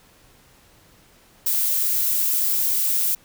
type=noise; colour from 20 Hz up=violet; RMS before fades=-21 dBFS; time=1.46-3.15 s; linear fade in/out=5 ms; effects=pink hiss -54 dBFS RMS until 3.24 s